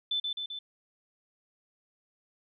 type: tone with echo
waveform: sine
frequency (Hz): 3520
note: A7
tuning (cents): 0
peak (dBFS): -27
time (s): 0.11-0.2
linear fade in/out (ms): 5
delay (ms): 130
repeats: 3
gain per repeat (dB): -3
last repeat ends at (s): 0.59
effects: none